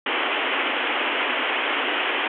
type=band-pass noise; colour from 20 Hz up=white; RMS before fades=-24 dBFS; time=0.06-2.28 s; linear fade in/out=5 ms; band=250 to 3200 Hz; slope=96 dB/octave; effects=none